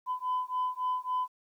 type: beating tone pair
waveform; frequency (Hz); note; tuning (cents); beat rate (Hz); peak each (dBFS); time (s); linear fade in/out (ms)
sine; 1006 / 1009.6; B5 / B5; +32 / +38; 3.6; -31; 0.06-1.28; 50
effects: tanh soft clip ceiling -24 dBFS + 11-bit